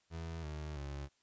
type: tone with pitch steps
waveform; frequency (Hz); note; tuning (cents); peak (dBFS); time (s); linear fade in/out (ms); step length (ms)
30% pulse; 82.41 / 76.01 / 70.1; E2 / D#2 / C#2; 0 / -40 / +20; -38; 0.1-1.09; 50; 330
effects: white hiss -75 dBFS RMS until 1.22 s + resampled to 16000 Hz